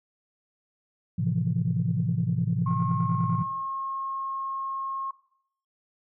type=chord; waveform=sine; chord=F major seventh; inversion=first; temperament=equal; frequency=110 / 130.81 / 164.81 / 174.61 Hz; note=A2 / C3 / E3 / F3; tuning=0 / 0 / 0 / 0 cents; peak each=-28 dBFS; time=1.18-3.43 s; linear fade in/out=10 ms
type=tone; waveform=sine; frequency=1079 Hz; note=C#6; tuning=47 cents flat; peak=-29 dBFS; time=2.66-5.11 s; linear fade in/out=5 ms
effects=noise-tail reverb RT60 0.7 s tail -17 dB re dry + tanh soft clip ceiling -14 dBFS